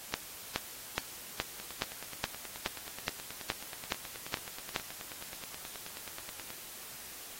two click trains, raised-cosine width 0.2 ms, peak -12 / -24 dBFS, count 12 / 47, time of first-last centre 0.14-4.762 / 1.6-6.504 s, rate 2.38 / 9.38 Hz, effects white hiss -47 dBFS RMS until 7.39 s + AAC 48 kbps

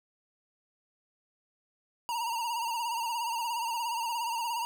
square tone with vibrato, 932.3 Hz, A#5, in tune, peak -31 dBFS, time 2.09-4.65 s, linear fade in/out 0 ms, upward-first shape sine, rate 17 Hz, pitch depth 64 cents each way, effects none

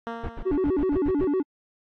10% pulse tone with exponential decay, 231 Hz, A#3, 16 cents flat, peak -20 dBFS, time 0.07-0.95 s, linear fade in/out 0 ms, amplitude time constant 190 ms
brown noise bursts, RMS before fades -31 dBFS, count 8, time 0.23-1.252 s, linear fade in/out 10 ms, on 63 ms, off 74 ms
triangle tone with vibrato, 329.6 Hz, E4, in tune, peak -19 dBFS, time 0.45-1.43 s, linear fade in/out 20 ms, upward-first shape square, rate 7.9 Hz, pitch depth 230 cents each way
effects low-pass 2000 Hz 12 dB/octave + AAC 48 kbps

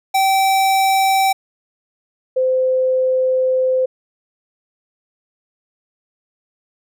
square / sine tone pair in turn, 773 / 515.9 Hz, G5 / C5, -24 / -24 cents, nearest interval perfect fifth, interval 700 cents, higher first, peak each -13 dBFS, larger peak neither, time 0.14-1.33 / 2.36-3.86 s, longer second, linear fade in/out 10 ms, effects none

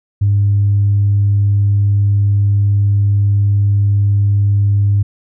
sine tone, 101.2 Hz, G#2, 44 cents flat, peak -8 dBFS, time 0.21-5.03 s, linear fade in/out 10 ms, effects tanh soft clip ceiling -5 dBFS

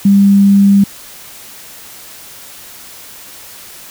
sine tone, 199 Hz, G3, 26 cents sharp, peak -4 dBFS, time 0.05-0.84 s, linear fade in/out 5 ms, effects white hiss -34 dBFS RMS until 3.9 s

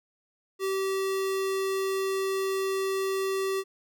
square tone, 385.6 Hz, G4, 28 cents flat, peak -27 dBFS, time 0.59-3.64 s, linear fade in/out 50 ms, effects none

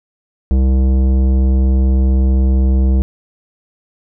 sine tone with tanh clipping, 65.41 Hz, C2, in tune, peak -11 dBFS, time 0.51-3.02 s, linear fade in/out 0 ms, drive 14 dB, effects none

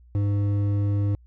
sine tone with hard clipping, 101.5 Hz, G#2, 39 cents flat, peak -22 dBFS, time 0.15-1.15 s, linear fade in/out 0 ms, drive 8 dB, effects added 60 Hz sine -49 dBFS peak until 1.26 s

